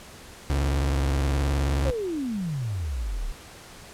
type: tone with vibrato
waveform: 35% pulse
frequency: 69.3 Hz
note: C#2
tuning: in tune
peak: -20 dBFS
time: 0.5-1.91 s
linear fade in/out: 0 ms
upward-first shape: square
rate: 19 Hz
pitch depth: 120 cents each way
type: exponential sweep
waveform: sine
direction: down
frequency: 563 to 31.89 Hz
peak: -26 dBFS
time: 1.85-3.32 s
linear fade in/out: 10 ms
effects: pink hiss -45 dBFS RMS until 3.93 s + low-pass 11000 Hz 12 dB/octave